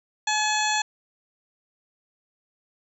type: harmonic tone with a mistuned harmonic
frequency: 853 Hz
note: G#5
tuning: 46 cents sharp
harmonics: 1 / 2 / 3 / 4 / 5 / 7 / 8 / 9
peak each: -25 / -28 / -30 / -31 / -32 / -33 / -34 / -35 dBFS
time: 0.27-0.82 s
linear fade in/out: 5 ms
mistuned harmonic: 9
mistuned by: -57 cents
effects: none